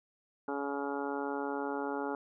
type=harmonic tone; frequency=140.9 Hz; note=C#3; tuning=29 cents sharp; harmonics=2 / 3 / 4 / 5 / 6 / 7 / 8 / 9 / 10; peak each=-38 / -38 / -43 / -47 / -39 / -48 / -48 / -48 / -44 dBFS; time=0.48-2.15 s; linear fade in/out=2 ms; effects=none